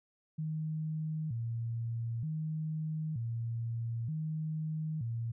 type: tone with vibrato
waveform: sine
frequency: 134.6 Hz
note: C3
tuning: 49 cents sharp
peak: -33 dBFS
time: 0.38-5.32 s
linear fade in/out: 10 ms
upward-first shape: square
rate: 0.54 Hz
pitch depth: 260 cents each way
effects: none